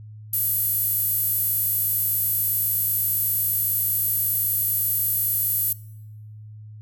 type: tone with high-pass filter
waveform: sawtooth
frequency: 493.9 Hz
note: B4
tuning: in tune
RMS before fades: -23 dBFS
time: 0.33-5.73 s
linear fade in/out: 5 ms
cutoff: 12000 Hz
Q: 4.9
effects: noise-tail reverb RT60 0.9 s tail -21 dB re dry + added 107 Hz sine -38 dBFS peak until 6.81 s